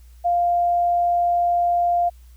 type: tone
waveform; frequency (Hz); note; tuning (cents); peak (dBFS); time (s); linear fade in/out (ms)
sine; 698.5; F5; 0; -16; 0.24-2.1; 20
effects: added 60 Hz sine -43 dBFS peak until 2.36 s + white hiss -60 dBFS RMS until 2.36 s